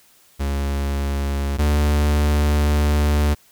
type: tone pair in turn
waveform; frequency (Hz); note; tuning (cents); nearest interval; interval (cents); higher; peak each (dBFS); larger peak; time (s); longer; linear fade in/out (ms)
45% pulse; 70 / 73.88; C#2 / D2; +18 / +11; minor second; 93; second; -20 / -15; second; 0.39-1.58 / 1.58-3.35; second; 20
effects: white hiss -54 dBFS RMS until 3.51 s